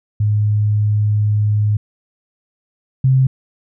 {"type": "tone pair in turn", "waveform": "sine", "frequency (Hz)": [105.1, 131.54], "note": ["G#2", "C3"], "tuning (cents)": [21, 10], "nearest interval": "major third", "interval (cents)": 389, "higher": "second", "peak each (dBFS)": [-12, -9], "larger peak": "second", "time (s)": [[0.2, 1.77], [3.04, 3.27]], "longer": "first", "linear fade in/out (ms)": 5, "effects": []}